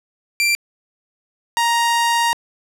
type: tone pair in turn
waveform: sawtooth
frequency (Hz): 2359 / 936.2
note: D7 / A#5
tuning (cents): +7 / +7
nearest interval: octave + major third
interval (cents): 1600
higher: first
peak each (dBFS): -11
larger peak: neither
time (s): 0.4-0.55 / 1.57-2.33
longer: second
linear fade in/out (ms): 0
effects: low-pass 12000 Hz 12 dB/octave